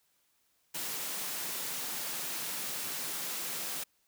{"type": "high-pass noise", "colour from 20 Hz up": "white", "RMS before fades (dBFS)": -37, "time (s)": [0.74, 3.84], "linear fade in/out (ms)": 10, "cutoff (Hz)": 130, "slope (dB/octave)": 96, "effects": ["white hiss -73 dBFS RMS until 4.07 s"]}